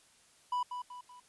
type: tone with echo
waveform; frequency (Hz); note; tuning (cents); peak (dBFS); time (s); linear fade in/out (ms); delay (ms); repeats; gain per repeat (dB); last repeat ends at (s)
triangle; 987.8; B5; 0; -28; 0.52-0.63; 5; 190; 3; -7; 1.2
effects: white hiss -64 dBFS RMS until 1.28 s + resampled to 24000 Hz